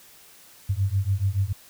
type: beating tone pair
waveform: sine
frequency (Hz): 94.4 / 101.4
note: F#2 / G#2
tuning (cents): +35 / -41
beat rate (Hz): 7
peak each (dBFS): -24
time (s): 0.69-1.53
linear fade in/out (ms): 10
effects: white hiss -51 dBFS RMS until 1.69 s